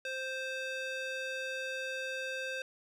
square tone with band-pass filter, 523.3 Hz, C5, in tune, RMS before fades -38 dBFS, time 0.05-2.62 s, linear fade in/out 2 ms, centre 2300 Hz, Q 1, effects none

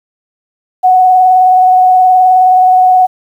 sine tone with vibrato, 740 Hz, F#5, in tune, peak -3 dBFS, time 0.83-3.07 s, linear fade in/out 20 ms, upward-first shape sine, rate 19 Hz, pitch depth 20 cents each way, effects 7-bit

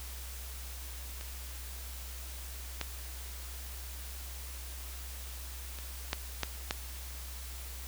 clicks, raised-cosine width 0.2 ms, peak -27 / -16 / -27 / -13 / -13 / -13 dBFS, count 6, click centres 1.211 / 2.813 / 5.787 / 6.131 / 6.433 / 6.709 s, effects added 63 Hz sine -42 dBFS peak until 7.87 s + white hiss -47 dBFS RMS until 7.87 s

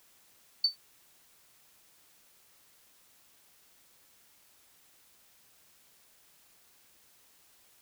sine tone with exponential decay, 4535 Hz, C#8, 39 cents sharp, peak -18 dBFS, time 0.64-0.76 s, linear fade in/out 5 ms, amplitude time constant 24 ms, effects tanh soft clip ceiling -14 dBFS + white hiss -63 dBFS RMS until 7.81 s

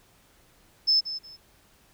sine tone with echo, 5250 Hz, E8, 8 cents flat, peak -17 dBFS, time 0.87-1.01 s, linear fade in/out 20 ms, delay 180 ms, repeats 2, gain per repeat -13 dB, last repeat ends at 1.37 s, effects tanh soft clip ceiling -13 dBFS + pink hiss -60 dBFS RMS until 1.93 s

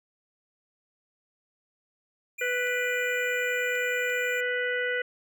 square tone, 2400 Hz, D7, 37 cents sharp, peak -35 dBFS, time 2.38-4.41 s, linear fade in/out 10 ms
harmonic tone, 493.9 Hz, B4, in tune, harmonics 1 / 3 / 4 / 5 / 6, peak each -30 / -30 / -31 / -42 / -41 dBFS, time 2.41-5.02 s, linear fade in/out 5 ms
clicks, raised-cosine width 0.2 ms, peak -33 dBFS, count 3, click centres 2.671 / 3.754 / 4.1 s
effects none

